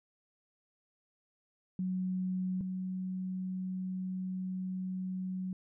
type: tone pair in turn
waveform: sine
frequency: 185 / 185.84 Hz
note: F#3 / F#3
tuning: 0 / +8 cents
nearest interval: unison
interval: 8 cents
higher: second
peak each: -31 / -34 dBFS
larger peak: first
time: 1.79-2.61 / 2.61-5.53 s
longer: second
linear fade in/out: 2 ms
effects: none